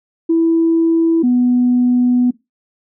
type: tone pair in turn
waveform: sine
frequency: 329.6 / 246.9 Hz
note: E4 / B3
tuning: 0 / 0 cents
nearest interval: perfect fourth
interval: 500 cents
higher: first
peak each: -9 dBFS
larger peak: neither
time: 0.29-1.23 / 1.23-2.31 s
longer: second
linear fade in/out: 10 ms
effects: noise-tail reverb RT60 0.2 s tail -19 dB re dry + tanh soft clip ceiling -5 dBFS